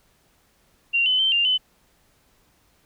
sine tone with pitch steps, 2765 / 3028 / 3108 / 2794 / 3025 Hz, F7 / F#7 / G7 / F7 / F#7, -18 / +39 / -16 / 0 / +38 cents, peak -17 dBFS, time 0.93-1.58 s, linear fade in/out 20 ms, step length 130 ms, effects pink hiss -62 dBFS RMS until 2.85 s

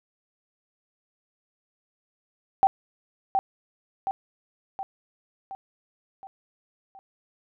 sine tone with echo, 776 Hz, G5, 18 cents flat, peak -14 dBFS, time 2.63-2.67 s, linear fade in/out 0 ms, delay 720 ms, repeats 6, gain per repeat -5 dB, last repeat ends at 6.99 s, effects none

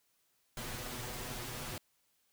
pink noise with comb filter, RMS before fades -42 dBFS, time 0.57-1.78 s, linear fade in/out 2 ms, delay 8.1 ms, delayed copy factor +0.8, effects white hiss -75 dBFS RMS until 2.32 s

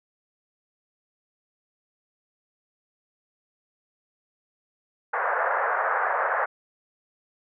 white band-pass noise, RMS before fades -25 dBFS, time 5.13-6.46 s, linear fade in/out 10 ms, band 490 to 1700 Hz, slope 48 dB/octave, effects none

